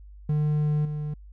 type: tone with level steps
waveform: triangle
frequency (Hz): 150.2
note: D3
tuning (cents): +39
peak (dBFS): -19 / -26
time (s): 0.29-1.14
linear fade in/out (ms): 5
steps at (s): 0.85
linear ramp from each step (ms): 2
effects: added 50 Hz sine -43 dBFS peak until 1.32 s